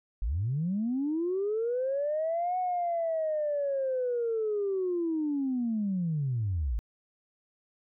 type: linear two-way sweep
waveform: sine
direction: up then down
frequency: 43.33 to 739 to 49.09 Hz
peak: -26 dBFS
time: 0.22-6.79 s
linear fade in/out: 0 ms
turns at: 2.58 s
effects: tanh soft clip ceiling -22 dBFS

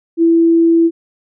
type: tone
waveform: sine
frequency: 332.5 Hz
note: E4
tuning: 15 cents sharp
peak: -7 dBFS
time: 0.17-0.91 s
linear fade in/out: 50 ms
effects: none

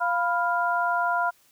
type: tone cluster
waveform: sine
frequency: 697 / 990 / 1400 Hz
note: F5 / B5 / F6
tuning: -4 / +4 / +4 cents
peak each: -26 dBFS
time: 0-1.31 s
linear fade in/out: 20 ms
effects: white hiss -61 dBFS RMS until 1.51 s

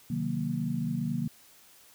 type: chord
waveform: sine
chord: C half-diminished seventh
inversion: none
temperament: equal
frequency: 130.81 / 155.56 / 185 / 233.1 Hz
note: C3 / Eb3 / Gb3 / Bb3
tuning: 0 / 0 / 0 / 0 cents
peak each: -36 / -33 / -35 / -32 dBFS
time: 0.1-1.28 s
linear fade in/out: 5 ms
effects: white hiss -57 dBFS RMS until 1.94 s

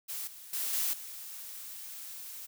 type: noise with level steps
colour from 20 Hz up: blue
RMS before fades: -38 / -49 / -34 / -31 / -44 dBFS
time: 0.08-2.47 s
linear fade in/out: 20 ms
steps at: 0.27 / 0.53 / 0.73 / 0.93 s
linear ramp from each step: 5 ms
effects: none

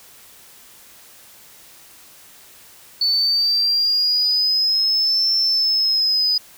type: linear two-way sweep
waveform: sine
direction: up then down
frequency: 4468 to 5360 to 4967 Hz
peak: -14 dBFS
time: 3.01-6.38 s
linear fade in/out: 5 ms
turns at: 5.34 s
effects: tanh soft clip ceiling -11 dBFS + white hiss -46 dBFS RMS until 6.57 s

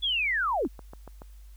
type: linear sweep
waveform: sine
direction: down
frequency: 3472 to 185 Hz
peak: -24 dBFS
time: 0.02-0.68 s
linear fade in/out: 20 ms
type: click train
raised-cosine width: 1 ms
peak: -29 dBFS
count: 5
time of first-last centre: 0.65-1.219 s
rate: 7.03 Hz
effects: added 50 Hz sine -45 dBFS peak until 1.56 s + white hiss -64 dBFS RMS until 1.56 s

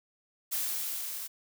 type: noise with level ramp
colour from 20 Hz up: blue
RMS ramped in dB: -31 to -39 dBFS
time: 0.51-1.28 s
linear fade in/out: 20 ms
effects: none

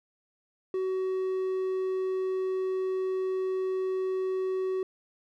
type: tone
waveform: triangle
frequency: 376 Hz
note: F#4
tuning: 28 cents sharp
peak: -25 dBFS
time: 0.74-4.83 s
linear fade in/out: 2 ms
effects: none

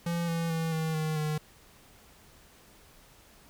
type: tone with pitch steps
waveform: square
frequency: 170.3 / 166.7 / 163.17 / 159.72 / 156.35 / 153.04 Hz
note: F3 / E3 / E3 / D#3 / D#3 / D#3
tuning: -43 / +20 / -17 / +46 / +9 / -28 cents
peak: -29 dBFS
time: 0.06-1.38 s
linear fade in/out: 5 ms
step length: 220 ms
effects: pink hiss -57 dBFS RMS until 3.49 s

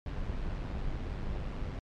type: noise with amplitude modulation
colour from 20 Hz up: brown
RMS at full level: -33 dBFS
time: 0.06-1.79 s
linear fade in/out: 2 ms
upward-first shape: sine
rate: 98.5 Hz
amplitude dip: 45%
effects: low-pass 4000 Hz 12 dB/octave + MP3 96 kbps

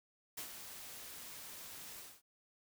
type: noise with ADSR envelope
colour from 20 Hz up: white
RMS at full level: -43 dBFS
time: 0.37-2.22 s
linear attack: 9 ms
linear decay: 96 ms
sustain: -7 dB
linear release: 230 ms
effects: none

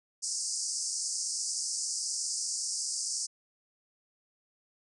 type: band-pass noise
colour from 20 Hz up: pink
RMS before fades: -34 dBFS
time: 0.22-3.27 s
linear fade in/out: 20 ms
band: 4800 to 9300 Hz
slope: 96 dB/octave
effects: none

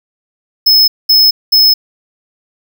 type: tone bursts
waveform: square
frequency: 5190 Hz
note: E8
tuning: 28 cents flat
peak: -5 dBFS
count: 3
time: 0.66-1.74 s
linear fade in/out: 10 ms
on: 220 ms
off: 210 ms
effects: none

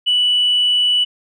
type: tone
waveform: sine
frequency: 2960 Hz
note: F#7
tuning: in tune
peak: -11 dBFS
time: 0.06-1.05 s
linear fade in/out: 20 ms
effects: tanh soft clip ceiling -8 dBFS

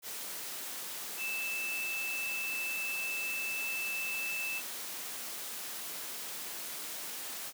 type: tone in noise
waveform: sine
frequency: 2637 Hz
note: E7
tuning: in tune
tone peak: -34 dBFS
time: 1.17-4.62 s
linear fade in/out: 50 ms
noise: white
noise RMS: -41 dBFS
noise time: 0.02-7.53 s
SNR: +4 dB
effects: high-pass 200 Hz 12 dB/octave

